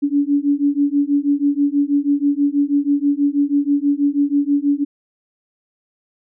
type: beating tone pair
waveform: sine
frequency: 282.7 / 288.9 Hz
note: C#4 / D4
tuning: +34 / -28 cents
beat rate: 6.2 Hz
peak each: -17 dBFS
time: 0.02-4.85 s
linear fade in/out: 20 ms
effects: none